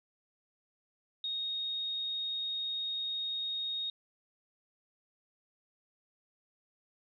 sine tone, 3729 Hz, A#7, in tune, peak -33 dBFS, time 1.24-3.9 s, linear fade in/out 2 ms, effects none

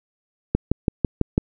click train, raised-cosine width 3 ms, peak -4 dBFS, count 6, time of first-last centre 0.55-1.379 s, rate 6.03 Hz, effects none

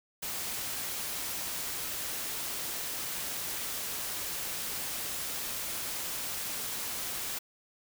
white noise, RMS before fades -36 dBFS, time 0.22-7.39 s, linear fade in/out 10 ms, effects none

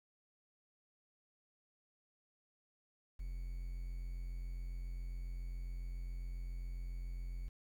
triangle tone with quantisation, 43.65 Hz, F1, in tune, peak -38 dBFS, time 3.19-7.49 s, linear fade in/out 10 ms, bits 11, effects none

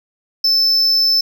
triangle tone, 5274 Hz, E8, in tune, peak -10 dBFS, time 0.44-1.21 s, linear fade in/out 5 ms, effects none

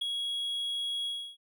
triangle tone with ADSR envelope, 3322 Hz, G#7, in tune, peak -24 dBFS, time 0.01-1.37 s, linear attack 11 ms, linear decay 3 ms, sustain -5 dB, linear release 310 ms, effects tanh soft clip ceiling -20 dBFS

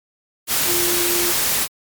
sine tone in noise, 349.2 Hz, F4, in tune, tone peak -23 dBFS, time 0.65-1.34 s, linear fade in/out 50 ms, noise white, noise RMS -19 dBFS, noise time 0.47-1.68 s, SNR -7 dB, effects MP3 96 kbps

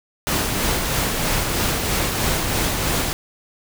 pink noise with tremolo, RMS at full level -20 dBFS, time 0.27-3.13 s, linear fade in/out 0 ms, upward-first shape sine, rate 3.1 Hz, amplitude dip 30%, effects none

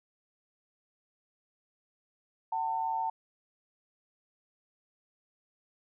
sine tone pair together, 755.1 / 898 Hz, F#5 / A5, +35 / +35 cents, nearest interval minor third, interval 300 cents, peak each -35 / -30 dBFS, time 2.52-3.1 s, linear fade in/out 5 ms, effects none

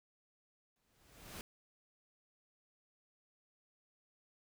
pink noise with exponential growth, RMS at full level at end -45 dBFS, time 0.76-1.41 s, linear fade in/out 1 ms, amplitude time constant 140 ms, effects none

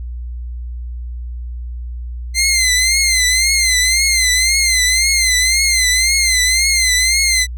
15% pulse tone with vibrato, 2073 Hz, C7, 17 cents flat, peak -5 dBFS, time 2.34-7.47 s, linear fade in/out 50 ms, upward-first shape triangle, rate 1.9 Hz, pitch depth 87 cents each way, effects added 60 Hz sine -23 dBFS peak until 7.57 s

